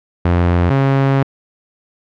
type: tone pair in turn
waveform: sawtooth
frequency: 87.31 / 136.33 Hz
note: F2 / C#3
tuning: 0 / -28 cents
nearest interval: minor sixth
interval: 772 cents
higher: second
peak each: -7 dBFS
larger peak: neither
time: 0.25-0.7 / 0.7-1.23 s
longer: second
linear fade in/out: 5 ms
effects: low-pass 2000 Hz 12 dB/octave